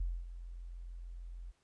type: tone with ADSR envelope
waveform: sine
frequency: 43.23 Hz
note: F1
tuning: 17 cents flat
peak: -31 dBFS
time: 0-1.52 s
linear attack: 6 ms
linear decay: 240 ms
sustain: -12 dB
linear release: 23 ms
effects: pink hiss -75 dBFS RMS until 1.63 s + resampled to 22050 Hz